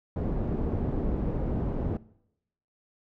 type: low-pass noise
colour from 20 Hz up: pink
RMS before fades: -29 dBFS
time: 0.16-1.97 s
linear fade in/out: 2 ms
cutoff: 430 Hz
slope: 12 dB/octave
effects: noise-tail reverb RT60 0.8 s tail -21 dB re dry